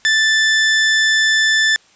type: tone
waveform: sawtooth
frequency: 1760 Hz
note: A6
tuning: in tune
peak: -8 dBFS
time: 0.05-1.76 s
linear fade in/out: 0 ms
effects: white hiss -51 dBFS RMS until 1.95 s + resampled to 16000 Hz